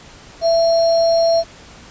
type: tone with sample-and-hold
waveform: sine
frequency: 666 Hz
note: E5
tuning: 18 cents sharp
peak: -11 dBFS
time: 0.41-1.44 s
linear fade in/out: 50 ms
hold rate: 4900 Hz
effects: pink hiss -41 dBFS RMS until 1.9 s + resampled to 16000 Hz